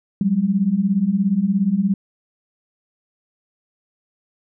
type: beating tone pair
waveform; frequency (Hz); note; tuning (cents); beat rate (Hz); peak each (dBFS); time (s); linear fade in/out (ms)
sine; 184.3 / 201.3; F#3 / G3; -7 / +46; 17; -20 / -17; 0.21-1.94; 2
effects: none